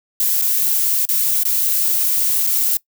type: noise with dropouts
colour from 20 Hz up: violet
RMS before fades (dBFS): -17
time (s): 0.2-2.77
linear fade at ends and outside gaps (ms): 1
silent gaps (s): 0.416-0.421 / 1.053-1.089 / 1.433-1.452 / 2.467-2.472
effects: noise-tail reverb RT60 0.1 s tail -21 dB re dry